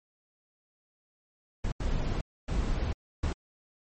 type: noise bursts at uneven times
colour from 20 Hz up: brown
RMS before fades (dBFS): -29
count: 4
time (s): 1.64-1.72 / 1.8-2.21 / 2.48-2.93 / 3.23-3.33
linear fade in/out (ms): 5
effects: MP3 32 kbps